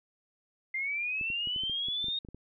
sine linear sweep, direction up, 2080 to 3729 Hz, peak -30 dBFS, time 0.74-2.19 s, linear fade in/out 5 ms
clicks, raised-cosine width 3 ms, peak -33 dBFS, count 12, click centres 1.212 / 1.302 / 1.473 / 1.562 / 1.636 / 1.697 / 1.885 / 2.043 / 2.084 / 2.249 / 2.287 / 2.346 s
effects none

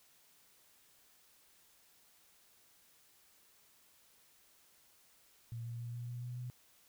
sine tone with pitch steps, 116.54 / 117.76 / 118.99 / 120.23 / 121.49 / 122.76 / 124.04 Hz, A#2 / A#2 / A#2 / B2 / B2 / B2 / B2, 0 / +18 / +36 / -46 / -28 / -10 / +8 cents, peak -40 dBFS, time 5.52-6.5 s, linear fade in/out 0 ms, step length 140 ms, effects white hiss -67 dBFS RMS until 6.88 s

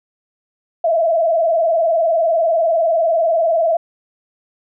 sine tone with vibrato, 659.3 Hz, E5, in tune, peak -12 dBFS, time 0.84-3.77 s, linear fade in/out 5 ms, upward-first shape sine, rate 20 Hz, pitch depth 85 cents each way, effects none

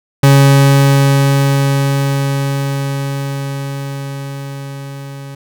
40% pulse tone with level ramp, 138.59 Hz, C#3, in tune, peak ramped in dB -3 to -26 dBFS, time 0.23-5.35 s, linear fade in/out 5 ms, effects none

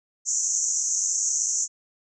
pink band-pass noise, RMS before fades -25 dBFS, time 0.25-1.68 s, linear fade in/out 50 ms, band 6000 to 7300 Hz, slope 96 dB/octave, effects none

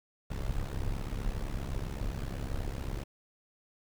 brown noise with amplitude modulation, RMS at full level -31 dBFS, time 0.3-3.04 s, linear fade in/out 10 ms, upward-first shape sine, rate 67.8 Hz, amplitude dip 85%, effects none

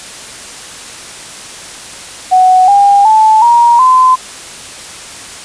sine tone with pitch steps, 742 / 804.5 / 872.3 / 945.7 / 1025.4 Hz, F#5 / G5 / A5 / A#5 / C6, +5 / +45 / -15 / +25 / -35 cents, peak -3 dBFS, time 2.31-4.16 s, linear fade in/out 20 ms, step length 370 ms, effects white hiss -28 dBFS RMS until 5.44 s + resampled to 22050 Hz

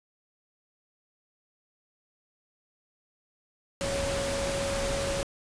sine tone in noise, 554.4 Hz, C#5, in tune, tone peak -30 dBFS, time 3.81-5.23 s, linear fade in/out 0 ms, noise pink, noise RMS -32 dBFS, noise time 3.81-5.23 s, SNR -1 dB, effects resampled to 22050 Hz

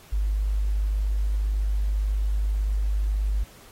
sine tone, 50.9 Hz, G#1, 34 cents flat, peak -21 dBFS, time 0.12-3.44 s, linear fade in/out 10 ms, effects pink hiss -51 dBFS RMS until 3.71 s + AAC 48 kbps

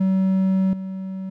triangle tone with level steps, 190 Hz, F#3, 46 cents sharp, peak -14 / -25 dBFS, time 0-1.3 s, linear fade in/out 10 ms, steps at 0.73 s, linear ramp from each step 2 ms, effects none

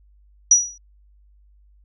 sine tone with exponential decay, 5830 Hz, F#8, 26 cents flat, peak -6 dBFS, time 0.51-0.78 s, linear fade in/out 5 ms, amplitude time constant 57 ms, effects added 50 Hz sine -51 dBFS peak until 1.84 s

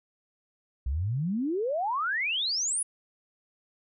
sine exponential sweep, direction up, 60 to 10480 Hz, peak -26 dBFS, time 0.86-2.83 s, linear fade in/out 5 ms, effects none

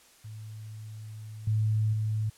sine tone with level steps, 108.3 Hz, A2, 27 cents flat, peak -39 / -23 / -26 dBFS, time 0.24-2.3 s, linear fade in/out 10 ms, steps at 1.47 / 1.93 s, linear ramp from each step 5 ms, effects white hiss -58 dBFS RMS until 2.37 s + low-pass 11000 Hz 12 dB/octave

